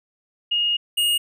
sine / square tone pair in turn, 2858 / 2858 Hz, F7 / F7, +39 / +39 cents, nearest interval unison, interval 0 cents, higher neither, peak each -18 dBFS, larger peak neither, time 0.51-0.77 / 0.97-1.18 s, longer first, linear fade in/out 10 ms, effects none

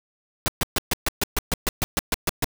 pink noise bursts, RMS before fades -22 dBFS, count 14, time 0.46-2.444 s, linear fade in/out 0 ms, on 21 ms, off 130 ms, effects none

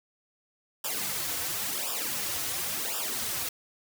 white noise with flanger, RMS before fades -32 dBFS, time 0.84-3.49 s, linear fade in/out 5 ms, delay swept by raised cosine 0.47 to 5.07 ms, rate 0.94 Hz, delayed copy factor -0.9, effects none

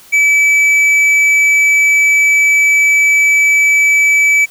triangle tone with tanh clipping, 2300 Hz, D7, 37 cents flat, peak -8 dBFS, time 0.12-4.46 s, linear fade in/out 20 ms, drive 10 dB, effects white hiss -41 dBFS RMS until 4.5 s

